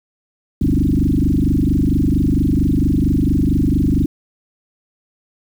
sine tone with frequency modulation, 172.7 Hz, F3, 19 cents flat, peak -12 dBFS, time 0.61-4.06 s, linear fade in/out 5 ms, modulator 24.4 Hz, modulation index 5.6, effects 7-bit

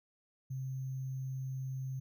sine tone with sample-and-hold, 131.6 Hz, C3, 10 cents sharp, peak -36 dBFS, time 0.5-2 s, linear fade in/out 10 ms, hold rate 6300 Hz, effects none

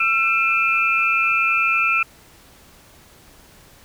sine tone cluster, 1348 / 2404 / 2633 Hz, E6 / D7 / E7, +38 / +40 / -3 cents, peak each -20 dBFS, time 0-2.03 s, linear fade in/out 5 ms, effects pink hiss -49 dBFS RMS until 3.84 s

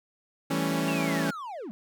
sawtooth chord, A dominant seventh, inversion second, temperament equal, 164.81 / 196 / 220 / 277.2 Hz, E3 / G3 / A3 / C#4, 0 / 0 / 0 / 0 cents, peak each -26 / -30 / -30 / -25 dBFS, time 0.5-1.31 s, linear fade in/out 10 ms
triangle linear sweep, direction down, 2782 to 185 Hz, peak -33 dBFS, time 0.88-1.71 s, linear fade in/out 0 ms
effects none

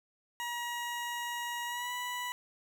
20% pulse tone with pitch glide, 955 to 983.6 Hz, A#5 to B5, +42 to -7 cents, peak -30 dBFS, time 0.4-2.32 s, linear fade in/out 0 ms, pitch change +51 cents, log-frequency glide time 1.66-1.92 s, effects none

